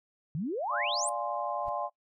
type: exponential sweep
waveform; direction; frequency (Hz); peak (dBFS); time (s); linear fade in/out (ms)
sine; up; 138.59 to 9400; -30; 0.35-1.09; 0
type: chord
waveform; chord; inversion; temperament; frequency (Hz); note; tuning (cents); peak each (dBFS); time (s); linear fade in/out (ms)
sine; D half-diminished seventh; none; equal; 587.3 / 698.5 / 830.6 / 1046.5; D5 / F5 / Ab5 / C6; 0 / 0 / 0 / 0; -36; 0.69-1.9; 50
type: noise with exponential growth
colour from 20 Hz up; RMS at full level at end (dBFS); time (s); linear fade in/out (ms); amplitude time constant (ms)
brown; -43; 1.6-1.69; 0; 19
effects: noise-tail reverb RT60 0.1 s tail -20 dB re dry